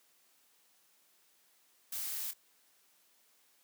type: noise with echo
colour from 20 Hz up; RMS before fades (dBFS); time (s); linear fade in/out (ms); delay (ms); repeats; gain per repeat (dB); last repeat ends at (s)
blue; -39; 1.92-2.31; 5; 26; 1; -9; 2.336
effects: white hiss -69 dBFS RMS until 3.63 s + high-pass 200 Hz 12 dB/octave